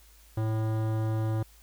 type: tone with hard clipping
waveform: sine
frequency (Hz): 110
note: A2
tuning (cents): 0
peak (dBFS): -28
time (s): 0.37-1.43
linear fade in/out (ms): 5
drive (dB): 17
effects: added 53 Hz sine -55 dBFS peak until 1.62 s + white hiss -59 dBFS RMS until 1.62 s